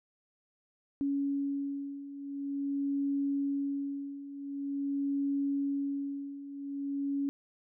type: beating tone pair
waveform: sine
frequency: 279.5 / 279.96 Hz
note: C#4 / C#4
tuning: +14 / +17 cents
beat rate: 0.46 Hz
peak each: -36 / -32 dBFS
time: 1.01-7.29 s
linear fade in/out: 0 ms
effects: none